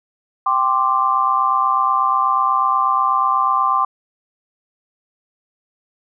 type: chord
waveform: sine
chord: G suspended fourth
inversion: none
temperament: equal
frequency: 784 / 1046.5 / 1174.7 Hz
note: G5 / C6 / D6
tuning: 0 / 0 / 0 cents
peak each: -22 / -17 / -17 dBFS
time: 0.46-3.85 s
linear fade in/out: 5 ms
effects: none